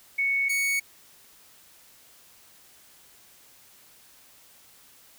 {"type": "tone pair in turn", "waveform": ["sine", "45% pulse"], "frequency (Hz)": [2217, 2225], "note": ["C#7", "C#7"], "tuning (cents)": [0, 6], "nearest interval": "unison", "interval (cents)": 6, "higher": "second", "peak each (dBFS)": [-22, -23], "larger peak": "first", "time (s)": [[0.18, 0.49], [0.49, 0.8]], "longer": "neither", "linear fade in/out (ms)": 10, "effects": ["white hiss -55 dBFS RMS until 5.18 s"]}